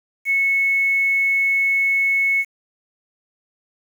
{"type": "tone with quantisation", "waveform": "sine", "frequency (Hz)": 2200, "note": "C#7", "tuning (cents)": -14, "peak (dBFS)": -15, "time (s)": [0.25, 2.45], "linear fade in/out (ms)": 50, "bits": 7, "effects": []}